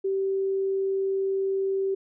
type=tone; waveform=sine; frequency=387.5 Hz; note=G4; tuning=20 cents flat; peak=-23 dBFS; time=0.04-1.95 s; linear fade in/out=10 ms; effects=none